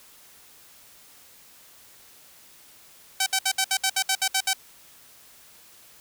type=tone bursts; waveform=5% pulse; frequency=767 Hz; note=G5; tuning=38 cents flat; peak=-9 dBFS; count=11; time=3.2-4.533 s; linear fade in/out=5 ms; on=63 ms; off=64 ms; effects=white hiss -52 dBFS RMS until 6 s